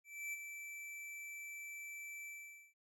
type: tone with ADSR envelope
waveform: square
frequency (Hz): 2325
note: D7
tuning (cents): -18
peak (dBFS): -40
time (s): 0.04-2.74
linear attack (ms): 290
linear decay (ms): 27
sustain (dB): -7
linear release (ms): 470
effects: none